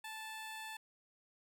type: tone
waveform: 15% pulse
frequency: 877 Hz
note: A5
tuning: 6 cents flat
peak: -38 dBFS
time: 0.04-0.77 s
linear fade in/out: 5 ms
effects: none